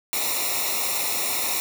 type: noise with comb filter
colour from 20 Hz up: white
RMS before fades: -25 dBFS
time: 0.13-1.6 s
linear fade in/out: 0 ms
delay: 0.63 ms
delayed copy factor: -0.85
effects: none